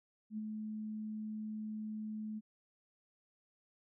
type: tone with ADSR envelope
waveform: sine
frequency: 215.3 Hz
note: A3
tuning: 37 cents flat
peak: -36 dBFS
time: 0.3-2.41 s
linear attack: 76 ms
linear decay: 29 ms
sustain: -3 dB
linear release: 34 ms
effects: none